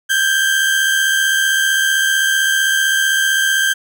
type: tone pair together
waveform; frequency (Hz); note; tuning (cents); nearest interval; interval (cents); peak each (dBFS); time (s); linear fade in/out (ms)
35% pulse; 1568 / 1643.6; G6 / G#6; 0 / -18; minor second; 82; -12 / -19; 0.09-3.74; 20
effects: none

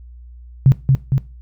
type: tone with echo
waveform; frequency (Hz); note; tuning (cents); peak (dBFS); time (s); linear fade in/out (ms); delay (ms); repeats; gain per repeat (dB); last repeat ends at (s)
sine; 134.3; C3; +46; -5; 0.66-0.72; 0; 230; 2; -3; 1.18
effects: noise-tail reverb RT60 0.3 s tail -19 dB re dry + added 60 Hz sine -36 dBFS peak until 1.41 s

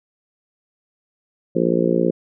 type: harmonic tone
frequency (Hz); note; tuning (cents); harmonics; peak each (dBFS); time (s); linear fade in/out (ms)
58.2; A#1; -2; 3 / 4 / 5 / 6 / 7 / 8 / 9; -22 / -23 / -26 / -21 / -23 / -24 / -24; 1.55-2.11; 10
effects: none

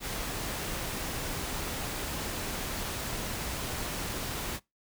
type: noise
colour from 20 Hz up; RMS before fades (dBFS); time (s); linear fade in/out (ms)
pink; -35; 0-4.6; 50
effects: noise-tail reverb RT60 0.2 s tail -23 dB re dry

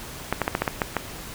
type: clicks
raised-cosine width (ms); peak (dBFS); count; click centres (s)
0.5; -6; 8; 0.326 / 0.417 / 0.479 / 0.551 / 0.62 / 0.678 / 0.818 / 0.967
effects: pink hiss -38 dBFS RMS until 1.34 s

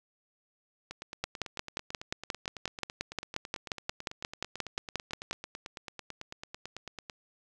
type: two click trains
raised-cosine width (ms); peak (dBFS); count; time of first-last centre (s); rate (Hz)
0.2; -23 / -14; 57 / 24; 0.91-7.098 / 1.24-5.311; 9.05 / 5.65
effects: none

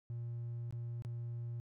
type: tone with dropouts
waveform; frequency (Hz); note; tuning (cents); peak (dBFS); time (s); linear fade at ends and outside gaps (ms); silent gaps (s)
triangle; 118.3; A#2; +26; -36; 0.1-1.6; 0; 0.708-0.725 / 1.022-1.049
effects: tanh soft clip ceiling -34 dBFS

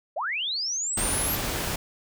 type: linear sweep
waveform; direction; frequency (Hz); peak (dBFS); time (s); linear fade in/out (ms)
sine; up; 520 to 11980; -26; 0.16-1.36; 10
type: noise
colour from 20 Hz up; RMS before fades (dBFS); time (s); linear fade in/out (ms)
pink; -29; 0.97-1.76; 5
effects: none

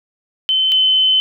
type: tone pair in turn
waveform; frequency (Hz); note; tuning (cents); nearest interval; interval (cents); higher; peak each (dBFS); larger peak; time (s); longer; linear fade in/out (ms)
sine; 3066 / 3052; G7 / G7; -39 / -47; unison; 8; first; -12 / -10; second; 0.49-0.72 / 0.72-1.2; second; 0
effects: none

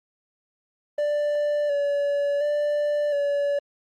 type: tone with vibrato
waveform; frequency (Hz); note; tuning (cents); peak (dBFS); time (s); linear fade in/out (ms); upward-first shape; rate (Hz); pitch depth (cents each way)
triangle; 580; D5; -22; -19; 0.98-3.59; 5; square; 0.7; 26
effects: Opus 24 kbps

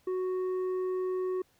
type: tone with tanh clipping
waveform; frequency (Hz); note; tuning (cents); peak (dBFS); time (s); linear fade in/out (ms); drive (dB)
triangle; 370; F#4; 0; -30; 0.07-1.42; 5; 10
effects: pink hiss -68 dBFS RMS until 1.59 s

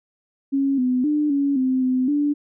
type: tone with pitch steps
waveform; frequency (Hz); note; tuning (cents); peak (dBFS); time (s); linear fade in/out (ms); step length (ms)
sine; 274.6 / 252.3 / 298.6 / 280.9 / 259.1 / 255.9 / 291.4; C#4 / B3 / D4 / C#4 / C4 / C4 / D4; -16 / +37 / +29 / +23 / -17 / -38 / -13; -17; 0.52-2.34; 20; 260
effects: none

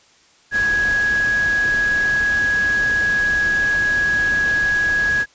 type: tone in noise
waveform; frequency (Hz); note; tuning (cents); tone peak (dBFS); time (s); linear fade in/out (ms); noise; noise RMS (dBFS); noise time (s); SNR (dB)
sine; 1664; G#6; +3; -15; 0.51-5.26; 50; pink; -30; 0.51-5.26; +12
effects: white hiss -53 dBFS RMS until 5.34 s + resampled to 16000 Hz

